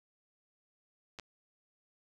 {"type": "clicks", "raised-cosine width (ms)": 0.2, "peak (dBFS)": -27, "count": 2, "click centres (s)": [1.188, 1.197], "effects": ["resampled to 24000 Hz"]}